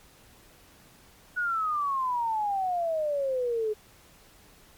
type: exponential sweep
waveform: sine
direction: down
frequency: 1480 to 420 Hz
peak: -25 dBFS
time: 1.36-3.74 s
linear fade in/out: 20 ms
effects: pink hiss -56 dBFS RMS until 4.77 s + MP3 96 kbps